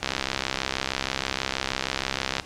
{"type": "click train", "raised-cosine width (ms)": 0.2, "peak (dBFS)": -7, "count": 158, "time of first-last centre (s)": [0.03, 2.398], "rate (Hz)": 66.3, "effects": ["pink hiss -44 dBFS RMS until 2.45 s", "low-pass 7000 Hz 12 dB/octave"]}